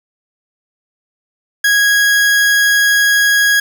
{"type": "tone", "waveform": "40% pulse", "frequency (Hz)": 1652, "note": "G#6", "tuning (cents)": -10, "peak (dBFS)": -8, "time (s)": [1.64, 3.6], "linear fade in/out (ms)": 5, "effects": []}